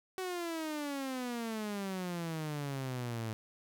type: exponential sweep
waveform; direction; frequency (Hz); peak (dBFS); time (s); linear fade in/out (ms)
sawtooth; down; 377.9 to 108.8; -32; 0.18-3.33; 0
effects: none